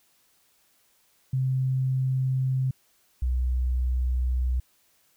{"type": "tone pair in turn", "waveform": "sine", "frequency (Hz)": [130.81, 62.67], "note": ["C3", "B1"], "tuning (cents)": [0, 26], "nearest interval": "octave + minor second", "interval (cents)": 1274, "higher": "first", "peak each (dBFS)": [-22, -22], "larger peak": "neither", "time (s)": [[1.33, 2.71], [3.22, 4.6]], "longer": "neither", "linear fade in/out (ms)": 5, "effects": ["white hiss -65 dBFS RMS until 5.16 s"]}